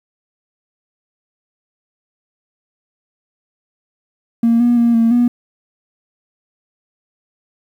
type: tone with pitch steps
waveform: triangle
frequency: 231.7 / 240.3 / 235.1 / 228.8 / 241.8 Hz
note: A#3 / B3 / A#3 / A#3 / B3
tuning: -10 / -47 / +15 / -32 / -36 cents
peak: -6 dBFS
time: 4.43-5.28 s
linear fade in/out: 5 ms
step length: 170 ms
effects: tanh soft clip ceiling -6 dBFS + 8-bit